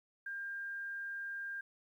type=tone; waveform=sine; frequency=1600 Hz; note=G6; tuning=35 cents sharp; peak=-39 dBFS; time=0.26-1.61 s; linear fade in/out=5 ms; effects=12-bit